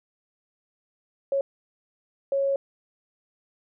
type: tone bursts at uneven times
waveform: sine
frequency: 551 Hz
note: C#5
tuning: 11 cents flat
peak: -21 dBFS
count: 2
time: 1.32-1.41 / 2.32-2.56 s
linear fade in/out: 2 ms
effects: none